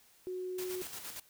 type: tone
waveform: sine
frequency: 367.3 Hz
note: F#4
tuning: 13 cents flat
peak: -36 dBFS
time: 0.27-0.82 s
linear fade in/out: 0 ms
type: noise with tremolo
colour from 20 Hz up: white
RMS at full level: -43 dBFS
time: 0.58-1.2 s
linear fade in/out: 5 ms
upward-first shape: square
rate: 8.6 Hz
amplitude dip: 45%
effects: white hiss -64 dBFS RMS until 1.29 s